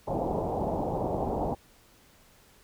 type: low-pass noise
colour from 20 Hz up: white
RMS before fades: -30 dBFS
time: 0.07-1.55 s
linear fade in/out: 10 ms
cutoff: 860 Hz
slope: 48 dB/octave
effects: pink hiss -59 dBFS RMS until 2.63 s